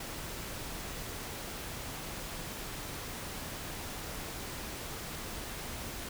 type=noise; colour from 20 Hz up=pink; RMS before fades=-41 dBFS; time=0-6.09 s; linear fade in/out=5 ms; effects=none